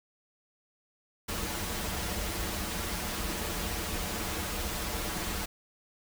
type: noise with comb filter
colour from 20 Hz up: pink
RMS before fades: -34 dBFS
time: 1.28-5.46 s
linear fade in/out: 10 ms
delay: 7.6 ms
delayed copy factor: -0.8
effects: none